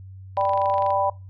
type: click train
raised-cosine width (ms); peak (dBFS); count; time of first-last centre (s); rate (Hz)
0.3; -23; 14; 0.37-0.905; 24.3
type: chord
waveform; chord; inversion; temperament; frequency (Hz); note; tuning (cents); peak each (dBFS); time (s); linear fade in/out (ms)
sine; G major; second; equal; 587.3 / 784 / 987.8; D5 / G5 / B5; 0 / 0 / 0; -23; 0.37-1.1; 5
effects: noise-tail reverb RT60 0.3 s tail -22 dB re dry + added 95 Hz sine -38 dBFS peak until 1.29 s